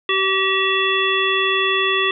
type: harmonic tone with a mistuned harmonic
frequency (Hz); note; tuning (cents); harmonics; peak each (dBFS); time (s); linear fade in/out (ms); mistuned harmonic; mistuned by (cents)
384.2; G4; -35; 1 / 3 / 5 / 7 / 9; -22 / -22 / -22 / -22 / -22; 0.09-2.11; 2; 9; -30
effects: none